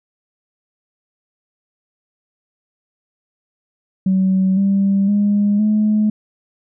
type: tone with pitch steps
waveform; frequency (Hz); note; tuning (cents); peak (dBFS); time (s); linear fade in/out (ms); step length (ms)
sine; 189.2 / 196.78 / 204.7 / 212.9; F#3 / G3 / G#3 / G#3; +39 / +7 / -25 / +43; -11; 4.06-6.1; 5; 510
effects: tanh soft clip ceiling -8 dBFS